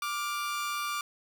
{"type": "tone pair together", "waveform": "sawtooth", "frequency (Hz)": [1177, 1412.9], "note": ["D6", "F6"], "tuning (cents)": [3, 20], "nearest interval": "minor third", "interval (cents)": 317, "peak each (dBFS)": [-28, -35], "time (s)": [0.02, 1.01], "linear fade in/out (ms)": 2, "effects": []}